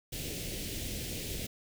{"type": "band-stop noise", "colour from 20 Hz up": "pink", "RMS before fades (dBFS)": -38, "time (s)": [0.12, 1.47], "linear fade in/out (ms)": 10, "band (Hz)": [530, 2300], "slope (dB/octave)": 24, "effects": []}